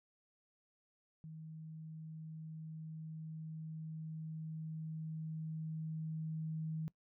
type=tone with level ramp; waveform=sine; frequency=158.4 Hz; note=D#3; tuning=31 cents sharp; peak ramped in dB=-47 to -37 dBFS; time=1.24-6.88 s; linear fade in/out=0 ms; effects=noise-tail reverb RT60 0.1 s tail -21 dB re dry